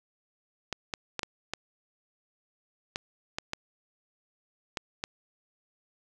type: clicks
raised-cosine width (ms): 0.2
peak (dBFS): -14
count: 10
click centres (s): 0.727 / 0.938 / 1.193 / 1.232 / 1.536 / 2.959 / 3.385 / 3.534 / 4.772 / 5.039
effects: none